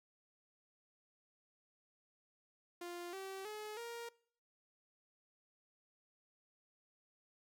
sawtooth tone with pitch steps, 349.2 / 385.2 / 425 / 468.8 Hz, F4 / G4 / G#4 / A#4, 0 / -30 / +40 / +10 cents, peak -40 dBFS, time 2.81-4.09 s, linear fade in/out 5 ms, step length 320 ms, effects noise-tail reverb RT60 0.6 s tail -24 dB re dry + MP3 96 kbps

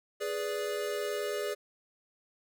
square chord, G# diminished, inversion none, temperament equal with one note detuned, 415.3 / 493.9 / 583.3 Hz, G#4 / B4 / D5, 0 / 0 / -12 cents, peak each -35 / -40 / -37 dBFS, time 0.2-1.55 s, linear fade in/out 20 ms, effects none

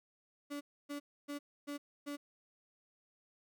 35% pulse tone bursts, 288.1 Hz, D4, 33 cents flat, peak -38 dBFS, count 5, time 0.5-2.17 s, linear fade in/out 20 ms, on 110 ms, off 280 ms, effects none

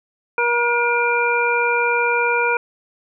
harmonic tone, 476.9 Hz, A#4, 39 cents sharp, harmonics 1 / 2 / 3 / 5, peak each -21 / -21 / -21 / -21 dBFS, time 0.38-2.57 s, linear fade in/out 2 ms, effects none

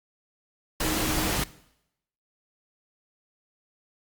sine tone in noise, 313.8 Hz, D#4, 15 cents sharp, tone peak -31 dBFS, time 0.84-1.31 s, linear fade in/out 5 ms, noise pink, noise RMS -27 dBFS, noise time 0.8-1.44 s, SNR -7 dB, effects noise-tail reverb RT60 0.8 s tail -19 dB re dry + Opus 48 kbps

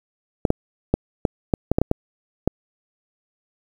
clicks, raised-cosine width 2 ms, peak -3 dBFS, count 10, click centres 0.452 / 0.504 / 0.94 / 1.252 / 1.538 / 1.716 / 1.785 / 1.816 / 1.914 / 2.476 s, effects 7-bit

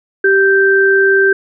sine tone pair together, 390 / 1564.5 Hz, G4 / G6, -9 / -4 cents, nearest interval 2 octaves, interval 2405 cents, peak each -10 dBFS, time 0.24-1.33 s, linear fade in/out 5 ms, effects none

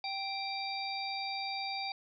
harmonic tone with a mistuned harmonic, 784 Hz, G5, in tune, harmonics 1 / 3 / 5 / 6, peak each -38 / -41 / -44 / -40 dBFS, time 0.04-1.92 s, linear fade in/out 2 ms, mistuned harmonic 5, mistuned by -75 cents, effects none

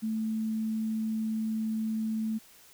sine tone, 220 Hz, A3, in tune, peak -28 dBFS, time 0.02-2.39 s, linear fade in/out 20 ms, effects white hiss -56 dBFS RMS until 2.73 s

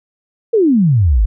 sine exponential sweep, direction down, 482 to 45.7 Hz, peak -8 dBFS, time 0.53-1.26 s, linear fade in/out 10 ms, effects none

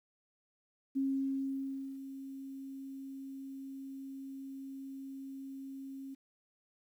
sine tone with ADSR envelope, 270.5 Hz, C#4, 42 cents flat, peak -29 dBFS, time 0.95-6.15 s, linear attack 20 ms, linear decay 1000 ms, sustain -13 dB, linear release 14 ms, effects 11-bit

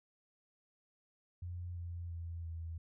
sine tone with pitch steps, 88.1 / 86.19 / 84.32 / 82.49 Hz, F2 / F2 / E2 / E2, +16 / -22 / +40 / +2 cents, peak -40 dBFS, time 1.42-2.78 s, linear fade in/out 5 ms, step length 340 ms, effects none

